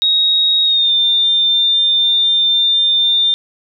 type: tone with pitch glide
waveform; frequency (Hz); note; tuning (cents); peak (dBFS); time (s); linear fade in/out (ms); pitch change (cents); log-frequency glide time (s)
sine; 3774 to 3599; A#7 to A7; +21 to +38; -10; 0.02-3.34; 0; -83; 0.64-0.92
effects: none